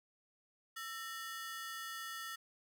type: ring-modulated tone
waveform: sawtooth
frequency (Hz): 1585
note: G6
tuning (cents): +19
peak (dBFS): -36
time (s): 0.76-2.36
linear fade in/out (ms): 10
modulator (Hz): 253
effects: none

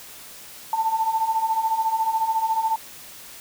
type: beating tone pair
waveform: sine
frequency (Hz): 880 / 894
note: A5 / A5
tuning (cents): 0 / +27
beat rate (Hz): 14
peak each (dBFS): -26 / -21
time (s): 0.73-2.76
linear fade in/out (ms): 2
effects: white hiss -42 dBFS RMS until 3.4 s

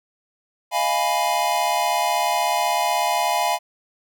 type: chord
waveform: square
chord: F half-diminished seventh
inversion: third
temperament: equal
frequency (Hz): 622.3 / 698.5 / 830.6 / 987.8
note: Eb5 / F5 / Ab5 / Cb6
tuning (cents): 0 / 0 / 0 / 0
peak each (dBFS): -30 / -24 / -24 / -25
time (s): 0.71-3.59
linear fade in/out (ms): 50
effects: none

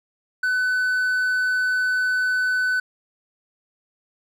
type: tone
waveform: triangle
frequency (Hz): 1504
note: F#6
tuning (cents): +28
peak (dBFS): -17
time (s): 0.43-2.8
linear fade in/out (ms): 5
effects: none

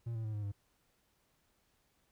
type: tone with pitch steps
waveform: triangle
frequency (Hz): 116.54 / 112.38 / 108.36 / 104.49 / 100.75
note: A#2 / A2 / A2 / G#2 / G2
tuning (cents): 0 / +37 / -26 / +11 / +48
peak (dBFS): -34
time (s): 0.06-0.52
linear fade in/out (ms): 10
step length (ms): 92
effects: pink hiss -75 dBFS RMS until 2.11 s

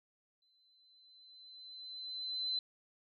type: tone with exponential growth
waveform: sine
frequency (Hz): 4046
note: B7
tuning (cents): +41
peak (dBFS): -32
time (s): 0.42-2.59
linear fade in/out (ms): 2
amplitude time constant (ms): 470
effects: none

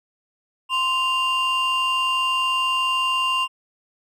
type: tone pair together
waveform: triangle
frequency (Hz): 1042.6 / 2794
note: C6 / F7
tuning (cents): -6 / 0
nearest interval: octave + perfect fourth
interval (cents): 1706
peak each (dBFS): -19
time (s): 0.69-3.48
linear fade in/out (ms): 50
effects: tanh soft clip ceiling -13 dBFS + resampled to 32000 Hz

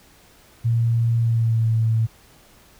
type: tone with pitch glide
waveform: sine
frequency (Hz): 116.1 to 112.4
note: A#2 to A2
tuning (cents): -7 to +37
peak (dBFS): -16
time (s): 0.64-2.07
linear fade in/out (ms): 20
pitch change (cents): -56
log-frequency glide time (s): 1.19-1.69
effects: pink hiss -52 dBFS RMS until 2.79 s

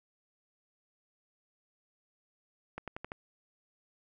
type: accelerating click train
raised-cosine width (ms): 0.5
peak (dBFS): -24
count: 5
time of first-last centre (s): 2.78-3.119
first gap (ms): 97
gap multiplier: 0.91
effects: none

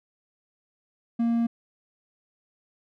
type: tone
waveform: triangle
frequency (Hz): 232.8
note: A#3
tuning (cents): -2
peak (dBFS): -19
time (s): 1.19-1.47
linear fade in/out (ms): 10
effects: none

